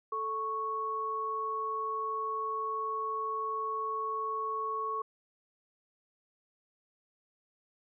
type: tone pair together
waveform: sine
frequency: 439.3 / 1107 Hz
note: A4 / C#6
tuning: -3 / -3 cents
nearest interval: octave + major third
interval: 1600 cents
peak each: -39 / -32 dBFS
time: 0.12-5.02 s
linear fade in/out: 5 ms
effects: none